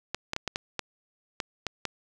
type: clicks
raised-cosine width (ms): 0.2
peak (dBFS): -12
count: 9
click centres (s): 0.146 / 0.334 / 0.364 / 0.477 / 0.559 / 0.793 / 1.402 / 1.667 / 1.853
effects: none